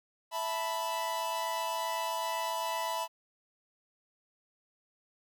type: chord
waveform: 45% pulse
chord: E suspended fourth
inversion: none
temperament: equal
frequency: 659.3 / 880 / 987.8 Hz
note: E5 / A5 / B5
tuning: 0 / 0 / 0 cents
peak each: -38 / -38 / -34 dBFS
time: 0.31-3.08 s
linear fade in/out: 50 ms
effects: none